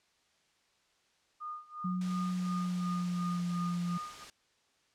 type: tone with tremolo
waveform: sine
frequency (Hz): 1223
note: D#6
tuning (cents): -30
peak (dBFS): -37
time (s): 1.4-4.25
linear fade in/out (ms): 20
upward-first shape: sine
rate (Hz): 2.8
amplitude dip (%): 90
type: tone with pitch glide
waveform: sine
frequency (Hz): 182.4 to 174.77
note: F#3 to F3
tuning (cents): -24 to +2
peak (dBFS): -31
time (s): 1.84-3.98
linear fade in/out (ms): 10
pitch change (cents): -74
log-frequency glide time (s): 2.23-3.59
type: noise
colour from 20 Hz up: white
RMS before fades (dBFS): -47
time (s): 2.01-4.3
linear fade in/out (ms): 2
effects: white hiss -71 dBFS RMS until 4.94 s + low-pass 6000 Hz 12 dB/octave